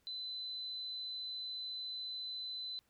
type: tone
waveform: sine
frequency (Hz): 4023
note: B7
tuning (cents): +31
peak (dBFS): -40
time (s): 0.07-2.79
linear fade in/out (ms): 0
effects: pink hiss -75 dBFS RMS until 2.89 s